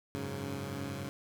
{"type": "chord", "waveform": "15% pulse", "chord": "F# suspended second", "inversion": "none", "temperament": "equal with one note detuned", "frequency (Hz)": [93.41, 103.83, 138.59], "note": ["F#2", "G#2", "C#3"], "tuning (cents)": [17, 0, 0], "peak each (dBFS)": [-36, -36, -33], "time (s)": [0.15, 1.09], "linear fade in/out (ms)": 0, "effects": []}